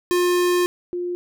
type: tone pair in turn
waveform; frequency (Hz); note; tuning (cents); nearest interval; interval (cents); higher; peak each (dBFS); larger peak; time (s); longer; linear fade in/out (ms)
square / sine; 355.6 / 353.8; F4 / F4; +31 / +23; unison; 8; first; -17 / -23; first; 0.11-0.66 / 0.93-1.15; first; 0
effects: none